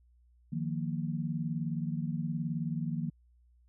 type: chord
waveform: sine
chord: Eb suspended second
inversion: none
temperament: equal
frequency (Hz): 155.56 / 174.61 / 233.1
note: Eb3 / F3 / Bb3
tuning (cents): 0 / 0 / 0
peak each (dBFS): -34 / -36 / -37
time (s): 0.52-3.1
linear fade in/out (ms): 10
effects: added 60 Hz sine -61 dBFS peak until 3.68 s